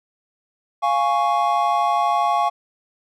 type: chord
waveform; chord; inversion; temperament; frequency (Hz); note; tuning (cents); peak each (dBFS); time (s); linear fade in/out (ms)
triangle; Db major; first; equal; 698.5 / 830.6 / 1108.7; F5 / Ab5 / Db6; 0 / 0 / 0; -19; 0.82-2.5; 20
effects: none